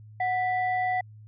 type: tone pair together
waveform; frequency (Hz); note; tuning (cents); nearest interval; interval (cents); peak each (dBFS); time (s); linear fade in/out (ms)
sine; 736.6 / 1975.5; F#5 / B6; -8 / 0; octave + perfect fourth; 1708; -24 / -30; 0.2-1.01; 5
effects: tanh soft clip ceiling -16 dBFS + added 107 Hz sine -45 dBFS peak until 1.27 s

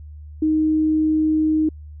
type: tone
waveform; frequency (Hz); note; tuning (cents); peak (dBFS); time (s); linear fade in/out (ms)
sine; 311.2; D#4; 0; -15; 0.42-1.69; 5
effects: added 75 Hz sine -35 dBFS peak until 2 s

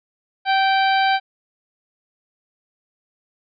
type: harmonic tone with a mistuned harmonic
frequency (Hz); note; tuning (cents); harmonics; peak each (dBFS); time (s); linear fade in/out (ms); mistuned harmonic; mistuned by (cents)
780; G5; -9; 1 / 2 / 3 / 4 / 5 / 6; -16 / -22 / -26 / -28 / -30 / -32; 0.45-1.2; 50; 1; -16
effects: none

